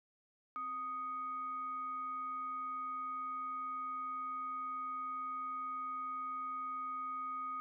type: tone with frequency modulation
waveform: sine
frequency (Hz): 1244.5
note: D#6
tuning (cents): 0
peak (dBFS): -38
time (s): 0.56-7.6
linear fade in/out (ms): 0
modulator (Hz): 981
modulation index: 0.23
effects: none

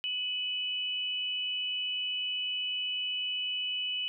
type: tone pair together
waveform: sine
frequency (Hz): 2552 / 2972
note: D#7 / F#7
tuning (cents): +43 / +7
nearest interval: minor third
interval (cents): 264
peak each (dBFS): -38 / -31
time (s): 0.04-4.08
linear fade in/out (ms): 0
effects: none

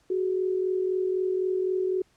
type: tone pair together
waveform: sine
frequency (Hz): 371.4 / 415.3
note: F#4 / G#4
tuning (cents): +7 / 0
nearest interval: major second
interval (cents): 193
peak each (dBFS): -24 / -32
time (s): 0.1-2.02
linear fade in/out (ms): 5
effects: pink hiss -65 dBFS RMS until 2.16 s + low-pass 9000 Hz 12 dB/octave

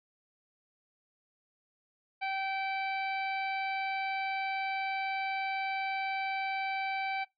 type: harmonic tone with a mistuned harmonic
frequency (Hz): 774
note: G5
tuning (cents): -22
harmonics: 1 / 2 / 3 / 4 / 5 / 6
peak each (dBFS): -33 / -42 / -36 / -50 / -50 / -52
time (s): 2.21-7.25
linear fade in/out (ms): 20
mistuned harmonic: 5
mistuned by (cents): +25
effects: noise-tail reverb RT60 0.2 s tail -24 dB re dry

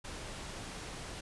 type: low-pass noise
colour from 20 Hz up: pink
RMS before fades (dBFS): -44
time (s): 0.04-1.21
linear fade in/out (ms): 10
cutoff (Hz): 10000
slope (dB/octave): 12
effects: resampled to 24000 Hz

